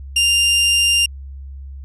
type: tone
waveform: sawtooth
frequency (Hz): 2794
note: F7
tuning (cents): 0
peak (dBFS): -9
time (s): 0.16-1.06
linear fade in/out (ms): 5
effects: added 68 Hz sine -30 dBFS peak until 1.84 s + resampled to 24000 Hz